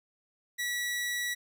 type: tone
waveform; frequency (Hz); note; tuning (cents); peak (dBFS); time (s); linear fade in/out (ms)
sawtooth; 1940; B6; -31; -27; 0.58-1.35; 20
effects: none